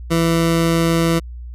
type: tone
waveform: 20% pulse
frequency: 166.1 Hz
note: E3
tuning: 13 cents sharp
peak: -9 dBFS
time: 0.1-1.2 s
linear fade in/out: 20 ms
effects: added 60 Hz sine -29 dBFS peak until 1.54 s + resampled to 32000 Hz